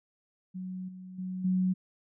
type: tone with level steps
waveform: sine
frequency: 185 Hz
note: F#3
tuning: in tune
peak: -35 / -42 / -33 / -24 dBFS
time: 0.54-1.74 s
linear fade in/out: 20 ms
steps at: 0.88 / 1.18 / 1.44 s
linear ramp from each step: 10 ms
effects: none